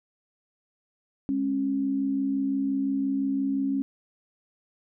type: tone pair together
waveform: sine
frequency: 207.7 / 273.5 Hz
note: G#3 / C#4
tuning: 0 / -23 cents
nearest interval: perfect fourth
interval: 477 cents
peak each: -32 / -24 dBFS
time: 1.29-3.82 s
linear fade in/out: 0 ms
effects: none